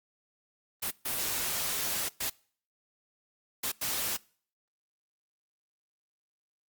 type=noise bursts at uneven times; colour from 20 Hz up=white; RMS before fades=-32 dBFS; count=5; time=0.82-0.91 / 1.05-2.09 / 2.2-2.3 / 3.63-3.72 / 3.81-4.17 s; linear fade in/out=10 ms; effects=noise-tail reverb RT60 0.5 s tail -24 dB re dry + Opus 32 kbps